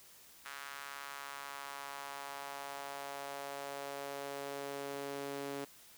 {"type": "tone with high-pass filter sweep", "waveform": "sawtooth", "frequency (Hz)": 140.2, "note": "C#3", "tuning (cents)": 20, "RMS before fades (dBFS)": -44, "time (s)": [0.45, 5.65], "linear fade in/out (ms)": 10, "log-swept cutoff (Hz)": [1400, 350], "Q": 1.8, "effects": ["white hiss -59 dBFS RMS until 5.97 s"]}